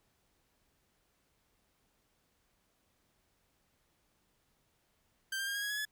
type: tone with pitch steps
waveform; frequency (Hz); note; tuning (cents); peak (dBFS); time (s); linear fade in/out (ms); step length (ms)
sawtooth; 1568 / 1590.8 / 1613.9 / 1637.4 / 1661.2 / 1685.4 / 1709.9; G6 / G6 / G6 / G#6 / G#6 / G#6 / A6; 0 / +25 / +50 / -25 / 0 / +25 / -50; -31; 5.32-5.852; 5; 76
effects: pink hiss -75 dBFS RMS until 5.91 s